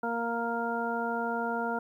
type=harmonic tone; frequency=233.1 Hz; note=A#3; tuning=in tune; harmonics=1 / 2 / 3 / 4 / 6; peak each=-35 / -35 / -35 / -35 / -35 dBFS; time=0.03-1.79 s; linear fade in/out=5 ms; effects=11-bit